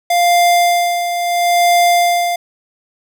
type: tone with tremolo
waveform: square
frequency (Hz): 698.5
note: F5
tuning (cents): 0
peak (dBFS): -9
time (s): 0.1-2.36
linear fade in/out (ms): 5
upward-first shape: sine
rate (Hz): 0.74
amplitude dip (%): 60
effects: none